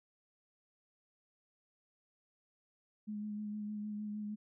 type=tone with vibrato; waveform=sine; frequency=210 Hz; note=G#3; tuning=19 cents sharp; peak=-38 dBFS; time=3.07-4.36 s; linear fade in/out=20 ms; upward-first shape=sine; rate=6.5 Hz; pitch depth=20 cents each way; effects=none